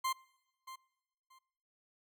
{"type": "tone with echo", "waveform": "40% pulse", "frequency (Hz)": 1049, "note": "C6", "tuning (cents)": 4, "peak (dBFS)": -31, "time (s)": [0.04, 0.13], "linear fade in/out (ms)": 10, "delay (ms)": 630, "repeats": 2, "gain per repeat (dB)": -14, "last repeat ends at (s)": 1.39, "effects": ["noise-tail reverb RT60 1.0 s tail -22 dB re dry"]}